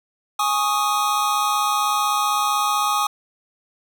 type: chord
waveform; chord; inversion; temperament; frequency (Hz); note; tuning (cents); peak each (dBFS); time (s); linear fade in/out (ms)
square; Ab suspended fourth; none; equal; 830.6 / 1108.7 / 1244.5; Ab5 / Db6 / Eb6; 0 / 0 / 0; -24 / -25 / -22; 0.39-3.07; 5
effects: none